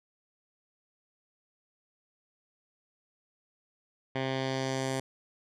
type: tone with low-pass filter sweep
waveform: 10% pulse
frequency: 132.6 Hz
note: C3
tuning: 23 cents sharp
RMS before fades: -32 dBFS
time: 4.15-5 s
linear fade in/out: 5 ms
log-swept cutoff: 2800 to 9300 Hz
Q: 1.5
effects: none